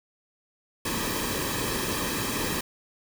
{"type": "noise with comb filter", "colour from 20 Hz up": "pink", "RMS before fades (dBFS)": -29, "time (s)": [0.85, 2.61], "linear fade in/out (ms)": 5, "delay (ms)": 1.4, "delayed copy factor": -0.65, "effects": []}